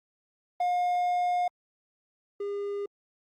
triangle tone pair in turn, 714 / 404.7 Hz, F5 / G#4, +38 / -45 cents, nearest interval minor seventh, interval 983 cents, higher first, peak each -22 / -28 dBFS, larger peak first, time 0.6-1.48 / 2.4-2.86 s, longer first, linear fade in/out 5 ms, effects Opus 32 kbps

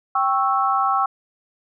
sine chord, C# diminished, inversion second, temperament equal with one note detuned, 784 / 1102.3 / 1318.5 Hz, G5 / C#6 / E6, 0 / -10 / 0 cents, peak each -21 dBFS, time 0.15-1.06 s, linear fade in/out 5 ms, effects none

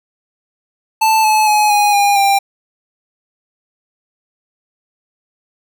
square tone with pitch steps, 880 / 861.9 / 844.2 / 826.8 / 809.8 / 793.1 Hz, A5 / A5 / G#5 / G#5 / G#5 / G5, 0 / -36 / +28 / -8 / -44 / +20 cents, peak -10 dBFS, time 1.01-2.39 s, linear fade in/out 10 ms, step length 230 ms, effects none

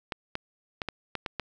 clicks, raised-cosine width 0.3 ms, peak -15 dBFS, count 7, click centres 0.122 / 0.354 / 0.818 / 0.887 / 1.153 / 1.262 / 1.397 s, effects none

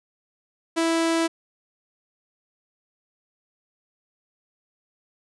sawtooth tone, 329.6 Hz, E4, in tune, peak -16 dBFS, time 0.76-1.28 s, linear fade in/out 20 ms, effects resampled to 24000 Hz

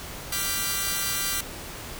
5% pulse chord, G dominant seventh, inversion second, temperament equal, 1174.7 / 1396.9 / 1568 / 1975.5 Hz, D6 / F6 / G6 / B6, 0 / 0 / 0 / 0 cents, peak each -20 dBFS, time 0.32-1.41 s, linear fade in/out 5 ms, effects pink hiss -38 dBFS RMS until 1.99 s

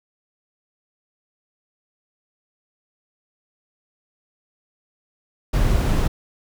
brown noise, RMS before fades -18 dBFS, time 5.53-6.08 s, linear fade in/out 10 ms, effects none

